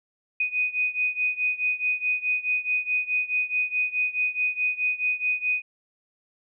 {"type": "beating tone pair", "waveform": "sine", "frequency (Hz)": [2489, 2493.7], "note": ["D#7", "D#7"], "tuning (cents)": [0, 3], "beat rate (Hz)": 4.7, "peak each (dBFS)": [-25, -27], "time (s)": [0.4, 5.62], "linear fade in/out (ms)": 5, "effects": []}